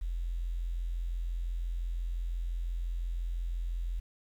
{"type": "tone with quantisation", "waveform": "sine", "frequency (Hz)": 42.9, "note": "F1", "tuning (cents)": -30, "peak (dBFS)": -31, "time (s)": [0.01, 4], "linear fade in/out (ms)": 10, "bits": 10, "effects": []}